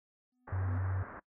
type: tone with exponential growth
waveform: triangle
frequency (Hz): 250.3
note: B3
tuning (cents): +23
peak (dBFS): -38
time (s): 0.32-0.78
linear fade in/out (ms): 5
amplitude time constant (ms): 99
type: low-pass noise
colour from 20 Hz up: white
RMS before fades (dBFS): -47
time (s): 0.47-1.2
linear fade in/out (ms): 10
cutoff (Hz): 1700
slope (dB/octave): 48
type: tone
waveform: sine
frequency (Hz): 94.2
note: F#2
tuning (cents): +32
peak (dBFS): -31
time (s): 0.52-1.03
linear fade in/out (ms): 5
effects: noise-tail reverb RT60 0.1 s tail -21 dB re dry